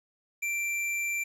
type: tone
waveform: square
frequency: 2353 Hz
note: D7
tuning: 3 cents sharp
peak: -29 dBFS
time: 0.42-1.24 s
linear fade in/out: 10 ms
effects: low-pass 12000 Hz 12 dB/octave + 10-bit